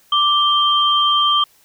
sine tone pair together, 1174.7 / 3155 Hz, D6 / G7, 0 / +10 cents, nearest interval octave + perfect fourth, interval 1710 cents, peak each -15 dBFS, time 0.12-1.44 s, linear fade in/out 5 ms, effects white hiss -54 dBFS RMS until 1.64 s

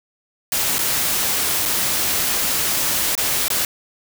white noise with dropouts, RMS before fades -20 dBFS, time 0.52-3.65 s, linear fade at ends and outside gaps 1 ms, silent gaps 0.784-0.79 / 1.654-1.658 / 3.152-3.177 / 3.482-3.502 s, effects none

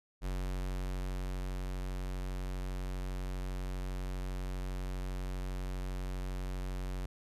square tone with ADSR envelope, 46.25 Hz, F#1, in tune, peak -34 dBFS, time 0.21-7.06 s, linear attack 44 ms, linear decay 1400 ms, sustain -2 dB, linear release 4 ms, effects resampled to 32000 Hz

